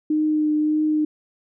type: tone with vibrato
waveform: sine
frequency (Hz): 305.4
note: D#4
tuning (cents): -32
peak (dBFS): -17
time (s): 0.1-1.05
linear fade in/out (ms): 5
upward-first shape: triangle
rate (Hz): 1.7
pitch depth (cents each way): 16
effects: none